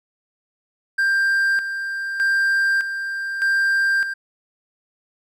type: tone with tremolo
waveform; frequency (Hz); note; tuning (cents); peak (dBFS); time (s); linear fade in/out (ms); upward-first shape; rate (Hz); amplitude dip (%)
triangle; 1586; G6; +20; -14; 0.98-4.14; 10; square; 0.82; 60
effects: none